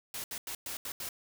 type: noise bursts at uneven times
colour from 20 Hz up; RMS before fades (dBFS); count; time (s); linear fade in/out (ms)
white; -39; 6; 0.14-0.24 / 0.31-0.38 / 0.47-0.55 / 0.66-0.77 / 0.85-0.92 / 1-1.09; 2
effects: none